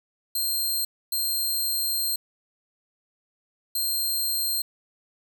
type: tone bursts at uneven times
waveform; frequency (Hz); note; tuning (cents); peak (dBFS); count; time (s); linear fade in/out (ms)
10% pulse; 4183; C8; -1; -17; 3; 0.35-0.85 / 1.12-2.16 / 3.75-4.62; 5
effects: none